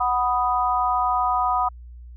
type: chord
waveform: sine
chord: B major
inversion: second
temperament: equal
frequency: 740 / 987.8 / 1244.5 Hz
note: F#5 / B5 / D#6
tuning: 0 / 0 / 0 cents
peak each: -23 dBFS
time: 0-1.69 s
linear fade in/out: 10 ms
effects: added 60 Hz sine -38 dBFS peak until 2.16 s